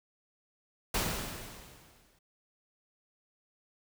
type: noise with exponential decay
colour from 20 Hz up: pink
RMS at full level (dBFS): -29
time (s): 0.94-2.19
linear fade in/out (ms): 5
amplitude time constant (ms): 270
effects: none